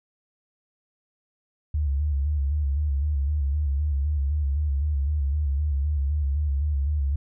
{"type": "tone with vibrato", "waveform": "sine", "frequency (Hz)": 72, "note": "D2", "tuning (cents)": -34, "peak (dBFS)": -21, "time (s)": [1.74, 7.16], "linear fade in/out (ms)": 5, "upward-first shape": "square", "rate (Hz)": 3.9, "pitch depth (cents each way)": 72, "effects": []}